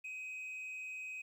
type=tone with frequency modulation; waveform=sine; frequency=2522 Hz; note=D#7; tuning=23 cents sharp; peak=-39 dBFS; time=0.04-1.22 s; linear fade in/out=10 ms; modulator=157 Hz; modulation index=0.3; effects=tanh soft clip ceiling -41 dBFS + 12-bit